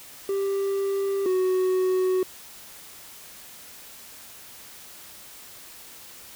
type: tone pair in turn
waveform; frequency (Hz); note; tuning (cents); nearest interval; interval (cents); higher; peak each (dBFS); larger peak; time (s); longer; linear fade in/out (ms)
triangle; 393.4 / 371.3; G4 / F#4; +6 / +6; minor second; 100; first; -21 / -18; second; 0.29-1.26 / 1.26-2.23; neither; 2
effects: white hiss -45 dBFS RMS until 6.35 s